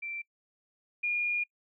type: tone pair in turn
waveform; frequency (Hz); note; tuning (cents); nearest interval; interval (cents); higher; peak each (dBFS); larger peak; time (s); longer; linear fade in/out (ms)
sine; 2347 / 2426; D7 / D#7; -2 / -44; minor second; 58; second; -35 / -27; second; 0.02-0.22 / 1.03-1.44; second; 10
effects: noise-tail reverb RT60 0.1 s tail -26 dB re dry